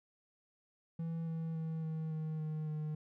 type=tone with pitch steps; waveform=triangle; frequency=164.81 / 162.82 / 160.86 / 158.92 / 157 / 155.11 / 153.24 Hz; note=E3 / E3 / E3 / D#3 / D#3 / D#3 / D#3; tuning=0 / -21 / -42 / +37 / +16 / -5 / -26 cents; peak=-34 dBFS; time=0.99-2.95 s; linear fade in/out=5 ms; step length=280 ms; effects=none